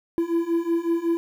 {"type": "beating tone pair", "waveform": "triangle", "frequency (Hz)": [332.9, 338.3], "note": ["E4", "E4"], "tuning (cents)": [17, 45], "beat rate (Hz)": 5.4, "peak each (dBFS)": [-23, -21], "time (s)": [0.18, 1.17], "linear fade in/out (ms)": 0, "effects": ["9-bit"]}